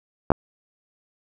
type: clicks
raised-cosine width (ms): 1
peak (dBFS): -3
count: 2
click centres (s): 0.304 / 0.318
effects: none